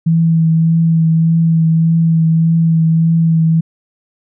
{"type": "tone with vibrato", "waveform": "sine", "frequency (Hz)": 163.4, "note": "E3", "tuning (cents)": -15, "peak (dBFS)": -8, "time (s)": [0.06, 3.61], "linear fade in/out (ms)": 10, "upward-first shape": "triangle", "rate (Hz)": 1.7, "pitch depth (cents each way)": 21, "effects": []}